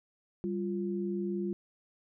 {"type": "tone pair together", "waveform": "sine", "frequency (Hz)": [196, 348.9], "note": ["G3", "F4"], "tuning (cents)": [0, -2], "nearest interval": "minor seventh", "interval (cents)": 998, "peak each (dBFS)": [-33, -34], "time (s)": [0.44, 1.53], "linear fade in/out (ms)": 0, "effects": []}